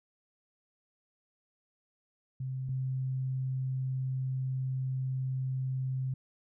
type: tone pair in turn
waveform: sine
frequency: 130.81 / 130.81 Hz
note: C3 / C3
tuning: 0 / 0 cents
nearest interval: unison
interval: 0 cents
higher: neither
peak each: -33 / -30 dBFS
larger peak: second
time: 2.4-2.69 / 2.69-6.14 s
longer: second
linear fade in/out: 5 ms
effects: none